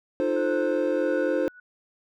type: chord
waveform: triangle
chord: F dominant seventh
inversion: third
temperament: equal with one note detuned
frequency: 305.3 / 349.2 / 440 / 523.3 Hz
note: Eb4 / F4 / A4 / C5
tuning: -33 / 0 / 0 / 0 cents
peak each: -26 / -27 / -29 / -23 dBFS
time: 0.2-1.48 s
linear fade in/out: 0 ms
type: tone with tremolo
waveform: sine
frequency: 1474 Hz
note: F#6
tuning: 7 cents flat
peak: -33 dBFS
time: 0.36-1.6 s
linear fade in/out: 5 ms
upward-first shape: triangle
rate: 1.5 Hz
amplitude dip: 90%
effects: none